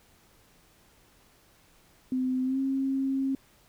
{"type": "tone with pitch glide", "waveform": "sine", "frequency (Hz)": [256.9, 268.9], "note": ["C4", "C4"], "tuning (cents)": [-32, 47], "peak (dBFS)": -25, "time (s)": [2.12, 3.35], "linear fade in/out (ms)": 2, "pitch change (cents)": 79, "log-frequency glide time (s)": [2.44, 2.59], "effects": ["pink hiss -61 dBFS RMS until 3.68 s"]}